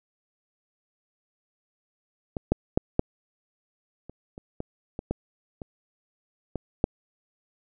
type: clicks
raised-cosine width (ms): 2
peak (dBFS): -16 / -7 / -6 / -6 / -27 / -26 / -18 / -19 / -13 / -23 / -16 / -6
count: 12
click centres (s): 2.368 / 2.52 / 2.775 / 2.994 / 4.096 / 4.379 / 4.604 / 4.991 / 5.11 / 5.618 / 6.557 / 6.841
effects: none